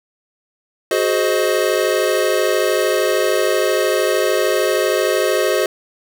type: chord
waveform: square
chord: Ab dominant seventh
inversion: third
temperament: equal with one note detuned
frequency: 370 / 423.1 / 523.3 / 622.3 Hz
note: Gb4 / Ab4 / C5 / Eb5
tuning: 0 / +32 / 0 / 0 cents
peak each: -21 dBFS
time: 0.91-5.66 s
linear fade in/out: 2 ms
effects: none